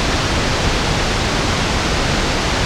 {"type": "low-pass noise", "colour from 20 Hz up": "pink", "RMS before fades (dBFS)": -17, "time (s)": [0, 2.65], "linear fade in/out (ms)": 0, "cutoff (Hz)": 6100, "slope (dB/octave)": 24, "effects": []}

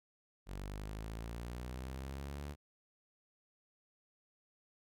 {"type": "linear sweep", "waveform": "sawtooth", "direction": "up", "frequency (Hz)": [46.82, 73.4], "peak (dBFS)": -38, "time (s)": [0.46, 2.56], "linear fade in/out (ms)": 50, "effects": []}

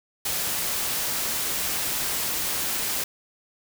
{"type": "noise", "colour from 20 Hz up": "white", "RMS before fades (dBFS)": -27, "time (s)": [0.25, 3.04], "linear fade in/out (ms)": 5, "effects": []}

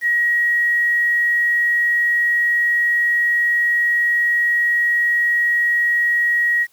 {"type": "tone with quantisation", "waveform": "sine", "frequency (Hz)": 1900, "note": "A#6", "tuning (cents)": 33, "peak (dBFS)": -14, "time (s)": [0.01, 6.67], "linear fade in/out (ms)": 50, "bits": 7, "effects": ["white hiss -58 dBFS RMS until 6.72 s"]}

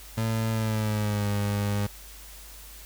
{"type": "tone with pitch glide", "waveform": "30% pulse", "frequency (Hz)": [112.1, 102.2], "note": ["A2", "G#2"], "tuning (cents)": [33, -27], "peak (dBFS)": -22, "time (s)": [0.17, 1.87], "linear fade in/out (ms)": 10, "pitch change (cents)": -160, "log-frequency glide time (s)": [0.49, 1.29], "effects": ["added 50 Hz sine -46 dBFS peak until 2.85 s", "white hiss -47 dBFS RMS until 2.85 s"]}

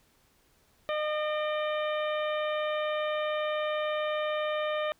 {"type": "harmonic tone with a mistuned harmonic", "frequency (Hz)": 609, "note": "D#5", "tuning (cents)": -37, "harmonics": [1, 2, 3, 4, 5, 6], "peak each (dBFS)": [-29, -35, -39, -41, -43, -45], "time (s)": [0.89, 4.92], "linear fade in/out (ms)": 0, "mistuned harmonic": 4, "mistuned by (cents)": -42, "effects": ["pink hiss -66 dBFS RMS until 4.99 s"]}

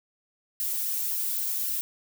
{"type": "noise with flanger", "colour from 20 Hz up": "violet", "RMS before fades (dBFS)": -29, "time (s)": [0.6, 1.81], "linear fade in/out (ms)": 0, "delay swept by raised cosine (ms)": [0.81, 3.01], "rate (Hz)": 3.7, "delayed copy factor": -0.55, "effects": []}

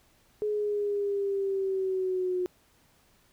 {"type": "linear sweep", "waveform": "sine", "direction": "down", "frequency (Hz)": [423.2, 360.8], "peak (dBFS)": -26, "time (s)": [0.42, 2.46], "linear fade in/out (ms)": 0, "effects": ["pink hiss -64 dBFS RMS until 3.32 s"]}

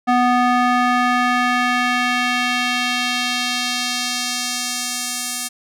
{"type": "tone with band-pass filter sweep", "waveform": "square", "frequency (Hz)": 246.9, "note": "B3", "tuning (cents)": 0, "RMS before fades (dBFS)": -19, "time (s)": [0.07, 5.49], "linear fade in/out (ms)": 20, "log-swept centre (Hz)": [910, 8800], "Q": 1.1, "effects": []}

